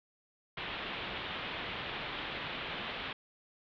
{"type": "low-pass noise", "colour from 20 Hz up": "white", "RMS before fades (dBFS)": -40, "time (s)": [0.57, 3.13], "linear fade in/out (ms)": 5, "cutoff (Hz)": 3600, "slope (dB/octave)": 48, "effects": []}